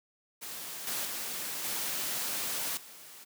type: noise with level steps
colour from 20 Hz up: white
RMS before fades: -41 / -34 / -37 / -34 / -50 dBFS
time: 0.41-3.25 s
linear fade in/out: 20 ms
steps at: 0.87 / 1.05 / 1.64 / 2.77 s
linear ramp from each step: 2 ms
effects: high-pass 150 Hz 12 dB/octave